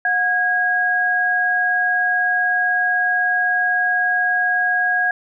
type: tone pair together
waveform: sine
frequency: 726 / 1642.1 Hz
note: F#5 / G#6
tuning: -33 / -20 cents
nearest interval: octave + major second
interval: 1413 cents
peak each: -22 / -16 dBFS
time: 0.05-5.11 s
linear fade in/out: 2 ms
effects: none